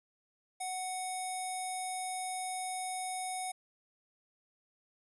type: tone with low-pass filter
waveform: square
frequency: 740 Hz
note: F#5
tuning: in tune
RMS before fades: -38 dBFS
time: 0.6-3.52 s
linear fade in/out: 10 ms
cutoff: 9900 Hz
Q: 8.8
effects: none